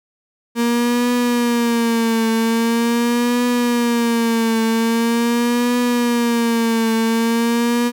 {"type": "tone with vibrato", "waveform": "35% pulse", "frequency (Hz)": 234.2, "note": "A#3", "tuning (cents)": 8, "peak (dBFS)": -13, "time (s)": [0.55, 7.92], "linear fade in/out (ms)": 50, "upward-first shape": "triangle", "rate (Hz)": 0.43, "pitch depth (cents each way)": 76, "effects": []}